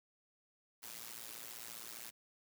white noise with amplitude modulation, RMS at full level -45 dBFS, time 0.82-2.11 s, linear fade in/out 20 ms, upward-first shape sine, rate 115 Hz, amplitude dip 90%, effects high-pass 100 Hz 12 dB/octave

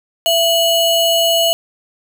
square ring-modulated tone, 1808 Hz, A6, 47 cents sharp, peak -9 dBFS, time 0.26-1.53 s, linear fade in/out 0 ms, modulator 1140 Hz, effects none

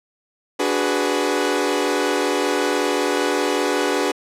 sawtooth chord, G# half-diminished seventh, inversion second, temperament equal with one note detuned, 291 / 370 / 415.3 / 493.9 Hz, D4 / F#4 / G#4 / B4, -16 / 0 / 0 / 0 cents, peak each -20 dBFS, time 0.59-4.12 s, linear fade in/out 10 ms, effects low-pass 10000 Hz 12 dB/octave

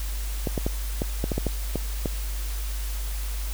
clicks, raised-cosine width 2 ms, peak -12 dBFS, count 10, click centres 0.472 / 0.578 / 0.665 / 1.019 / 1.241 / 1.318 / 1.38 / 1.467 / 1.757 / 2.058 s, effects added 50 Hz sine -27 dBFS peak until 3.53 s + white hiss -39 dBFS RMS until 3.53 s

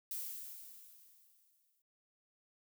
violet noise with exponential decay, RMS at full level -40 dBFS, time 0.11-1.82 s, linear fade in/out 2 ms, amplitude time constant 370 ms, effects none

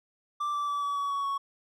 triangle tone with pitch steps, 1174.7 / 1163.9 / 1153.2 / 1142.6 / 1132.1 / 1121.7 / 1111.3 Hz, D6 / D6 / D6 / D6 / C#6 / C#6 / C#6, 0 / -16 / -32 / -48 / +36 / +20 / +4 cents, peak -26 dBFS, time 0.4-1.38 s, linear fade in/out 10 ms, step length 140 ms, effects none

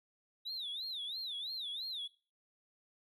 triangle tone with vibrato, 3759 Hz, A#7, 14 cents sharp, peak -36 dBFS, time 0.45-2.08 s, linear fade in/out 20 ms, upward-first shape sine, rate 3 Hz, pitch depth 210 cents each way, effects noise-tail reverb RT60 0.4 s tail -23 dB re dry + tanh soft clip ceiling -35 dBFS

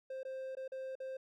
triangle tone with dropouts, 526 Hz, C5, 9 cents sharp, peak -38 dBFS, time 0.1-1.17 s, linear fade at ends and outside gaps 5 ms, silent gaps 0.232-0.25 / 0.552-0.569 / 0.679-0.719 / 0.954-1.001 s, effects none

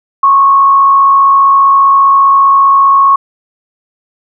sine tone with frequency modulation, 1100 Hz, C#6, 14 cents flat, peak -3 dBFS, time 0.23-3.16 s, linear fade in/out 5 ms, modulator 55.1 Hz, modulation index 0.41, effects none

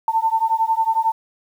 sine beating tone pair, 891 / 902 Hz, A5 / A5, +22 / +43 cents, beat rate 11 Hz, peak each -19 dBFS, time 0.08-1.12 s, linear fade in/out 2 ms, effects 8-bit

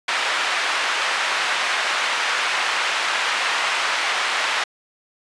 white band-pass noise, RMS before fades -22 dBFS, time 0.08-4.64 s, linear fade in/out 5 ms, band 850 to 2400 Hz, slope 12 dB/octave, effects resampled to 22050 Hz

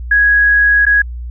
sine tone with dropouts, 1661.2 Hz, G#6, in tune, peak -7 dBFS, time 0.11-1.02 s, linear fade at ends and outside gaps 5 ms, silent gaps 0.854-0.865 s, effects added 60 Hz sine -22 dBFS peak until 1.3 s

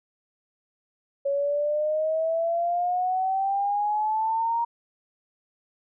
sine exponential sweep, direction up, 554.4 to 941 Hz, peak -22 dBFS, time 1.25-4.65 s, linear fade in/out 10 ms, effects none

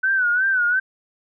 sine tone with vibrato, 1500 Hz, F#6, 23 cents sharp, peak -16 dBFS, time 0.03-0.8 s, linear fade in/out 10 ms, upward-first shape sine, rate 2.8 Hz, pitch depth 94 cents each way, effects none

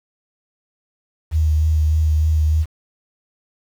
sine tone with vibrato, 77.78 Hz, D#2, in tune, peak -13 dBFS, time 1.31-2.66 s, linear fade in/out 50 ms, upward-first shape sine, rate 3.3 Hz, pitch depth 22 cents each way, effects 7-bit

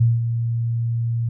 sine tone with ADSR envelope, 116.54 Hz, A#2, in tune, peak -11 dBFS, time 0-1.29 s, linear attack 12 ms, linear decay 190 ms, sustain -8 dB, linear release 5 ms, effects none

